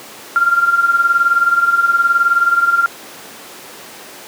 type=tone with tremolo; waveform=sine; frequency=1387 Hz; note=F6; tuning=12 cents flat; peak=-7 dBFS; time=0.36-2.86 s; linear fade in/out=0 ms; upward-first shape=sine; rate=19 Hz; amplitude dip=70%; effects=pink hiss -34 dBFS RMS until 4.27 s + high-pass 300 Hz 12 dB/octave